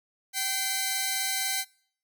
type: tone pair together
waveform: 5% pulse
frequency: 774 / 2056 Hz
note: G5 / C7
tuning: -22 / -31 cents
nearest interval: octave + perfect fourth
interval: 1691 cents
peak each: -19 dBFS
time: 0.33-1.65 s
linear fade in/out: 50 ms
effects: noise-tail reverb RT60 0.6 s tail -24 dB re dry